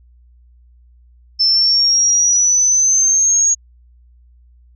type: exponential sweep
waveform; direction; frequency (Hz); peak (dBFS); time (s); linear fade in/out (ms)
sine; up; 5290 to 6645; -10; 1.39-3.55; 20
effects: added 60 Hz sine -45 dBFS peak until 4.75 s